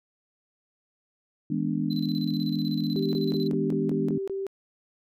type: chord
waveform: sine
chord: E dominant seventh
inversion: none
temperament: equal with one note detuned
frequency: 160.68 / 207.7 / 246.9 / 293.7 Hz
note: E3 / G#3 / B3 / D4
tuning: -44 / 0 / 0 / 0 cents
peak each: -30 dBFS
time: 1.5-4.18 s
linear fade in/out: 5 ms
type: tone with tremolo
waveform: triangle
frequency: 4037 Hz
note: B7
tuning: 37 cents sharp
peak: -34 dBFS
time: 1.9-3.48 s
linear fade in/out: 10 ms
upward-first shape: square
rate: 16 Hz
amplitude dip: 75%
type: tone bursts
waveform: sine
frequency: 389.5 Hz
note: G4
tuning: 11 cents flat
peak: -28 dBFS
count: 8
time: 2.96-4.467 s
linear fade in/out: 0 ms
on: 170 ms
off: 21 ms
effects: none

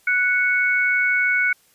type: tone pair together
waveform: sine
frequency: 1480 / 2217 Hz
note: F#6 / C#7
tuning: 0 / 0 cents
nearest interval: perfect fifth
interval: 700 cents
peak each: -19 dBFS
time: 0.07-1.53 s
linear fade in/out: 5 ms
effects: white hiss -58 dBFS RMS until 1.74 s + resampled to 32000 Hz

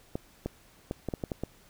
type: clicks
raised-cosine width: 2 ms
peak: -18 dBFS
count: 8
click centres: 0.155 / 0.46 / 0.911 / 1.087 / 1.138 / 1.238 / 1.318 / 1.436 s
effects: pink hiss -59 dBFS RMS until 1.69 s

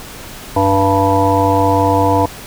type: harmonic tone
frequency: 97.7 Hz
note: G2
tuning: 5 cents flat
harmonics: 1 / 3 / 5 / 7 / 9 / 10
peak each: -17 / -17 / -17 / -17 / -17 / -17 dBFS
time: 0.56-2.26 s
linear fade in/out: 5 ms
effects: pink hiss -32 dBFS RMS until 2.46 s

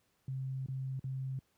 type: tone with dropouts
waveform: sine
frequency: 132.4 Hz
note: C3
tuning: 21 cents sharp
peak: -35 dBFS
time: 0.28-1.39 s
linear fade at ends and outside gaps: 2 ms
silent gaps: 0.661-0.685 / 0.994-1.041 s
effects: pink hiss -75 dBFS RMS until 1.57 s + high-pass 60 Hz 12 dB/octave

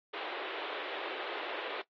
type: band-pass noise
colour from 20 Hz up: pink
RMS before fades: -40 dBFS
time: 0.13-1.82 s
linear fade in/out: 10 ms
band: 350 to 3700 Hz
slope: 48 dB/octave
effects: noise-tail reverb RT60 0.1 s tail -18 dB re dry + AAC 32 kbps

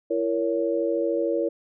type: chord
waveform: sine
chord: A# diminished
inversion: second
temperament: just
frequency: 335.6 / 466.2 / 559.4 Hz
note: E4 / A#4 / C#5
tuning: +31 / 0 / +16 cents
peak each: -26 dBFS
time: 0.1-1.49 s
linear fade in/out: 10 ms
effects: none

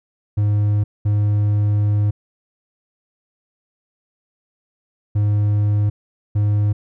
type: tone bursts at uneven times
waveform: triangle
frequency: 103.83 Hz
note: G#2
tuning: in tune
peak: -12 dBFS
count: 4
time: 0.37-0.84 / 1.05-2.11 / 5.15-5.9 / 6.35-6.73 s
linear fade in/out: 10 ms
effects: none

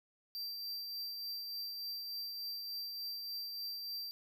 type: tone with tremolo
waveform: square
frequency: 4699 Hz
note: D8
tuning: in tune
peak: -39 dBFS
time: 0.35-4.11 s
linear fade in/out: 0 ms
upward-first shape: triangle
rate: 3.4 Hz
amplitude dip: 35%
effects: none

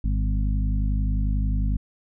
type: harmonic tone with a mistuned harmonic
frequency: 51.2 Hz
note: G#1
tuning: 24 cents flat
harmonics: 1 / 2 / 3 / 4 / 5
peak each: -21 / -29 / -33 / -33 / -36 dBFS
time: 0.04-1.77 s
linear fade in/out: 5 ms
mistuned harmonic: 4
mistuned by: -20 cents
effects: none

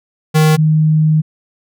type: tone pair in turn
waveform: square / sine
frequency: 155.56 / 155.56 Hz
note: D#3 / D#3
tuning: 0 / 0 cents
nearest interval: unison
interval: 0 cents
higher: neither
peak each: -8 dBFS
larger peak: neither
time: 0.34-0.57 / 0.57-1.22 s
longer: second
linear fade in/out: 20 ms
effects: none

